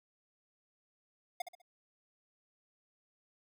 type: tone with echo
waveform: square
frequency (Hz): 713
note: F5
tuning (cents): +36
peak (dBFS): -34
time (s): 1.4-1.42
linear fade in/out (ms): 5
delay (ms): 66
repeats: 3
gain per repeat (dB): -9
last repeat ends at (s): 1.618
effects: none